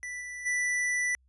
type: tone with level steps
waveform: square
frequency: 1975.5 Hz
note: B6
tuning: in tune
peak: -36 / -38 / -27 dBFS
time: 0.03-1.15 s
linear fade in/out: 0 ms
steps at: 0.2 / 0.45 s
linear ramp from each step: 20 ms
effects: added 64 Hz sine -62 dBFS peak until 1.28 s + resampled to 24000 Hz